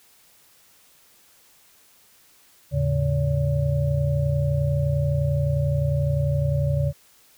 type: tone cluster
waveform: sine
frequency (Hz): 80.6 / 108.9 / 140.4 / 570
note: E2 / A2 / C#3 / C#5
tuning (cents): -38 / -17 / +22 / +48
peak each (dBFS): -26 / -29 / -21 / -29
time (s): 2.71-6.93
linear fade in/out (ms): 50
effects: white hiss -56 dBFS RMS until 7.37 s